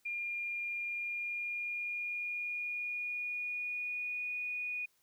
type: tone with pitch glide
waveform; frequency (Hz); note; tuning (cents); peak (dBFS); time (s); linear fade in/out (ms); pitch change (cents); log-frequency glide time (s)
sine; 2408 to 2464; D7 to D#7; +43 to -17; -35; 0.05-4.86; 10; +40; 0.8-4.33
effects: white hiss -73 dBFS RMS until 5.02 s